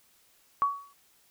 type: tone with exponential decay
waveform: sine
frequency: 1126 Hz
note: C#6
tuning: 27 cents sharp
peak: -19 dBFS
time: 0.62-0.93 s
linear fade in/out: 0 ms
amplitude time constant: 67 ms
effects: white hiss -64 dBFS RMS until 1.3 s